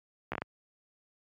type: slowing click train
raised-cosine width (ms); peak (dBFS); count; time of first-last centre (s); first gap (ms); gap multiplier
0.5; -18; 5; 0.32-0.419; 14; 1.4
effects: high-pass 80 Hz 12 dB/octave + MP3 96 kbps